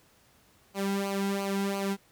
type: tone with flanger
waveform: sawtooth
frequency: 197.4 Hz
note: G3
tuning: 12 cents sharp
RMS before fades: -30 dBFS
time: 0.74-1.97 s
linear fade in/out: 50 ms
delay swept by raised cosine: 0.55 to 1.75 ms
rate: 2.9 Hz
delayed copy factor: -0.7
effects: pink hiss -62 dBFS RMS until 2.11 s + high-pass 60 Hz 12 dB/octave